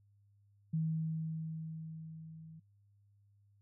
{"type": "tone with level ramp", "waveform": "sine", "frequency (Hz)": 159.9, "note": "D#3", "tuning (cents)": 48, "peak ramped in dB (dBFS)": [-30, -50], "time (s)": [0.73, 2.6], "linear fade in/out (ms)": 10, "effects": ["noise-tail reverb RT60 0.1 s tail -21 dB re dry", "added 101 Hz sine -65 dBFS peak until 3.61 s"]}